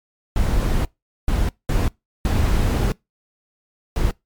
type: noise bursts at uneven times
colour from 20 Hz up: brown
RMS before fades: -18 dBFS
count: 5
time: 0.36-0.85 / 1.28-1.49 / 1.69-1.88 / 2.25-2.92 / 3.96-4.11 s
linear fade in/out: 2 ms
effects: noise-tail reverb RT60 0.2 s tail -24 dB re dry + MP3 96 kbps